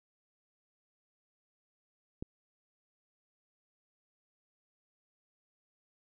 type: click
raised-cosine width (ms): 3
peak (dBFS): -25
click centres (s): 2.225
effects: none

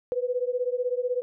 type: beating tone pair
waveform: sine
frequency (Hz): 489.4 / 505.4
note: B4 / B4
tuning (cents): -16 / +40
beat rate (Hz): 16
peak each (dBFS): -27 / -28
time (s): 0.12-1.22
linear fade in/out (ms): 0
effects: none

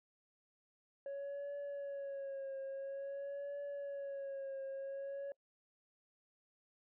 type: tone with vibrato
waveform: sine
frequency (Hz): 555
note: C#5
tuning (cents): +2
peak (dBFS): -38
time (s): 1.06-5.32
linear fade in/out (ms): 2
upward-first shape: triangle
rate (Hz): 0.49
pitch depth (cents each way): 50
effects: noise-tail reverb RT60 0.1 s tail -25 dB re dry + tanh soft clip ceiling -40 dBFS

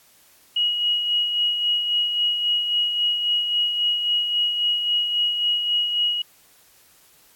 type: tone with tremolo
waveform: sine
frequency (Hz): 2900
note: F#7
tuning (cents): -35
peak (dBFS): -17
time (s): 0.56-6.22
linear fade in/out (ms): 5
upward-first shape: sine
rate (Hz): 3.7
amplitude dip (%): 45
effects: white hiss -55 dBFS RMS until 7.35 s + AAC 64 kbps

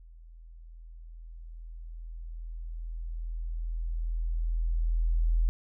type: tone with level ramp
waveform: sine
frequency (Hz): 41.2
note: E1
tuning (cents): 0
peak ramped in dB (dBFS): -48 to -21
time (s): 0-5.49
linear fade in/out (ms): 0
effects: none

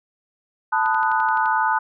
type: chord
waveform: sine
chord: B dominant seventh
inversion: third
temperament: equal with one note detuned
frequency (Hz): 880 / 1001 / 1244.5 / 1480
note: A5 / B5 / D#6 / F#6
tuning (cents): 0 / +23 / 0 / 0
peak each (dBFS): -20 / -24 / -25 / -23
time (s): 0.72-1.79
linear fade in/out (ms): 10
type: click train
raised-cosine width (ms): 0.3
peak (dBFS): -24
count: 8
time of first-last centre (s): 0.86-1.458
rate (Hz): 11.7
effects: none

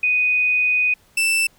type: tone pair in turn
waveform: sine / 40% pulse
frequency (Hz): 2489 / 2659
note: D#7 / E7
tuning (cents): 0 / +14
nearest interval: minor second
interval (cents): 114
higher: second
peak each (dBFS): -15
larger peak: neither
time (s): 0.03-0.94 / 1.17-1.47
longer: first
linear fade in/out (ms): 5
effects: pink hiss -56 dBFS RMS until 1.58 s

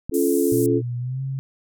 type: click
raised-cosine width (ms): 5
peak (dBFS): -15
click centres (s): 0.096
type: chord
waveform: sine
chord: Db augmented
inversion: none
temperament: just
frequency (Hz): 277.2 / 346.5 / 433.1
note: Db4 / F4 / A4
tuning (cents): 0 / -14 / -27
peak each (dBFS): -21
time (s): 0.11-0.82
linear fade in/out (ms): 50
type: band-pass noise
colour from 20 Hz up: pink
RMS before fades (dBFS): -33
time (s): 0.14-0.66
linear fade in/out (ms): 0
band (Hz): 7900 to 15000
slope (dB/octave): 24
type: tone with pitch glide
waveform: sine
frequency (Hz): 121.2 to 134.48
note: B2 to C3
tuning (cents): -32 to +48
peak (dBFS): -24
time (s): 0.52-1.39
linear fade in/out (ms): 0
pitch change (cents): +180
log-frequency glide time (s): 0.98-1.22
effects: none

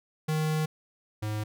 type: tone pair in turn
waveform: square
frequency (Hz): 155.56 / 106.77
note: D#3 / G#2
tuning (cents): 0 / +48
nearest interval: perfect fifth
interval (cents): 652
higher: first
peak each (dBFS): -26 / -30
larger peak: first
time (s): 0.28-0.66 / 1.22-1.44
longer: first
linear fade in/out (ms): 10
effects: none

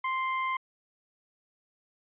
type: tone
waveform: 30% pulse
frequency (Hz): 1046.5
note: C6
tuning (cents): 0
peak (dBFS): -25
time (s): 0.04-0.57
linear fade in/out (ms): 5
effects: resampled to 8000 Hz

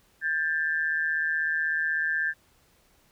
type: tone pair together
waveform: sine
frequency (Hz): 1595.8 / 1752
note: G6 / A6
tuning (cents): +30 / -8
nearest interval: major second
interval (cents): 162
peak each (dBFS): -27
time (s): 0.21-2.34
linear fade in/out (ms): 50
effects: pink hiss -63 dBFS RMS until 3.11 s

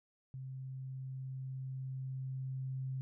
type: tone with level ramp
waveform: sine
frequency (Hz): 131.7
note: C3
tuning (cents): +12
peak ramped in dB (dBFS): -42 to -36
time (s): 0.34-3.01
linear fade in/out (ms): 0
effects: none

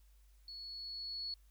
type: tone with level ramp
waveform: sine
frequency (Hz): 4386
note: C#8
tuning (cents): -19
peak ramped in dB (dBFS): -46 to -38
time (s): 0.48-1.34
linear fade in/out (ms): 2
effects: added 50 Hz sine -61 dBFS peak until 1.5 s + white hiss -75 dBFS RMS until 1.5 s

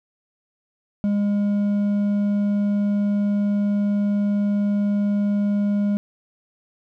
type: tone with hard clipping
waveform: triangle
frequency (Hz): 203.9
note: G#3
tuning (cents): -32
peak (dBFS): -19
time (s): 1.04-5.97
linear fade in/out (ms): 0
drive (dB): 7
effects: none

